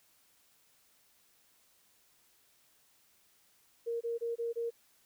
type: tone bursts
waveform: sine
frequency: 466.2 Hz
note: A#4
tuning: in tune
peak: -32 dBFS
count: 5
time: 3.86-4.706 s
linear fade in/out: 20 ms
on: 150 ms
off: 24 ms
effects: white hiss -68 dBFS RMS until 5.05 s